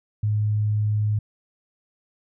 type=tone; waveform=sine; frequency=105.8 Hz; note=G#2; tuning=33 cents sharp; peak=-19 dBFS; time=0.23-1.19 s; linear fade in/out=5 ms; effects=none